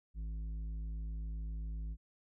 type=tone with tanh clipping; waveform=sine; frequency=53.8 Hz; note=A1; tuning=38 cents flat; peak=-39 dBFS; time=0.14-1.97 s; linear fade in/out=50 ms; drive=8 dB; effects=none